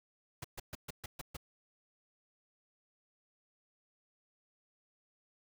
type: noise bursts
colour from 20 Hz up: pink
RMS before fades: -43 dBFS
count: 7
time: 0.42-1.368 s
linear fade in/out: 5 ms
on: 24 ms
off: 130 ms
effects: none